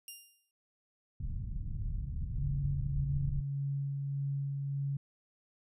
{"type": "tone with exponential decay", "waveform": "5% pulse", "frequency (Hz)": 2800, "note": "F7", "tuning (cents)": 4, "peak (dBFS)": -32, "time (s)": [0.08, 0.51], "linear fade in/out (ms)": 1, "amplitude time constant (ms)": 93}
{"type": "low-pass noise", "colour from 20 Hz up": "pink", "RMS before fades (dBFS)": -36, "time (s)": [1.2, 3.41], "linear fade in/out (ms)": 5, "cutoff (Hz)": 140, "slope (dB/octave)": 24}
{"type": "tone with tremolo", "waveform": "sine", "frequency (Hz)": 139.5, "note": "C#3", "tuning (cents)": 11, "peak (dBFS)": -31, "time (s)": [2.38, 4.97], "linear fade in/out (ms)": 5, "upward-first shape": "sine", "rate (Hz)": 1.7, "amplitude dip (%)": 25}
{"effects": ["resampled to 32000 Hz"]}